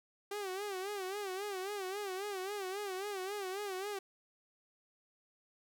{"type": "tone with vibrato", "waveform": "sawtooth", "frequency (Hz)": 392, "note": "G4", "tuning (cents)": 0, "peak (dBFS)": -34, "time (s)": [0.31, 3.99], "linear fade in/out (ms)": 5, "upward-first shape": "sine", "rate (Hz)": 3.7, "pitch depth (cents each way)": 110, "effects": []}